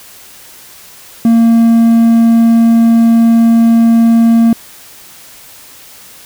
triangle tone with hard clipping, 229.7 Hz, A#3, 25 cents flat, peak -5 dBFS, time 1.25-4.53 s, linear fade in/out 2 ms, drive 6 dB, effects white hiss -36 dBFS RMS until 6.25 s

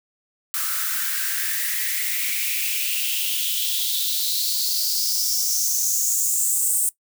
blue noise with high-pass filter sweep, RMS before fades -23 dBFS, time 0.54-6.89 s, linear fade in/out 0 ms, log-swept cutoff 1300 to 8600 Hz, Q 5.3, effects noise-tail reverb RT60 0.1 s tail -19 dB re dry

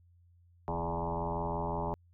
sine tone with frequency modulation, 503 Hz, B4, 32 cents sharp, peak -31 dBFS, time 0.68-1.94 s, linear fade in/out 0 ms, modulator 85.6 Hz, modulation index 5.7, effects added 87 Hz sine -60 dBFS peak until 2.13 s

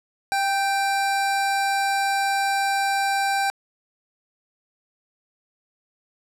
square tone pair together, 790 / 1555.5 Hz, G5 / G6, +13 / -14 cents, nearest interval octave, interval 1173 cents, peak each -22 / -27 dBFS, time 0.32-3.5 s, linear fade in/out 0 ms, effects low-pass 12000 Hz 12 dB/octave

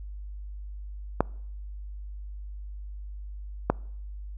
clicks, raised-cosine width 1 ms, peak -6 dBFS, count 2, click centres 1.206 / 3.7 s, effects noise-tail reverb RT60 0.7 s tail -26 dB re dry + added 50 Hz sine -36 dBFS peak until 4.37 s

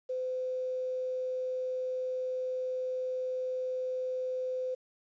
sine tone with quantisation, 511 Hz, C5, 41 cents flat, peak -31 dBFS, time 0.09-4.75 s, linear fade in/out 10 ms, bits 10, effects resampled to 16000 Hz

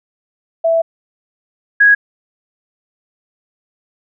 sine tone pair in turn, 660 / 1656.4 Hz, E5 / G#6, +2 / -5 cents, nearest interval octave + major third, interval 1593 cents, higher second, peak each -10 / -5 dBFS, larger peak second, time 0.64-0.82 / 1.8-1.95 s, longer first, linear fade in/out 10 ms, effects none

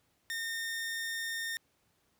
sawtooth tone, 1826 Hz, A#6, 36 cents flat, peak -31 dBFS, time 0.3-1.57 s, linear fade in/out 0 ms, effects pink hiss -73 dBFS RMS until 2.19 s + high-pass 60 Hz 12 dB/octave

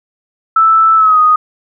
sine tone with pitch glide, 1318.5 to 1244.5 Hz, E6 to D#6, 0 to 0 cents, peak -5 dBFS, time 0.56-1.36 s, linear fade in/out 5 ms, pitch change -100 cents, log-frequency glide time 0.96-1.19 s, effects none

